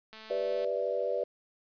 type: click train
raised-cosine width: 0.2 ms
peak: -31 dBFS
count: 114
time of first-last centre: 0.13-0.646 s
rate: 219 Hz
type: chord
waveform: sine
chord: E minor seventh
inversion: first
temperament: equal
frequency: 392 / 493.9 / 587.3 / 659.3 Hz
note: G4 / B4 / D5 / E5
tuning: 0 / 0 / 0 / 0 cents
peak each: -37 / -32 / -32 / -38 dBFS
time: 0.3-1.24 s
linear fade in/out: 5 ms
effects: resampled to 11025 Hz + 10-bit